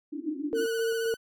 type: band-pass noise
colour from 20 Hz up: white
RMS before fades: -34 dBFS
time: 0.12-0.66 s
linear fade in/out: 10 ms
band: 280 to 320 Hz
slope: 96 dB/octave
type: tone with tremolo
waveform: sine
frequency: 454.9 Hz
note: A#4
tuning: 42 cents flat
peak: -25 dBFS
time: 0.53-1.14 s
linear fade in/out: 0 ms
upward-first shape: square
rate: 3.8 Hz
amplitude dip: 25%
type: tone with vibrato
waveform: sawtooth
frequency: 1480 Hz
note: F#6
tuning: in tune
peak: -31 dBFS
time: 0.54-1.17 s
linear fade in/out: 50 ms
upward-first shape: triangle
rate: 15 Hz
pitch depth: 50 cents each way
effects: none